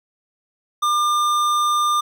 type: tone with tanh clipping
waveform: sine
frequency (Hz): 1200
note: D6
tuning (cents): +37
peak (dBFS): -18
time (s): 0.82-2.01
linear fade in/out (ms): 10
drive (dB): 17
effects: none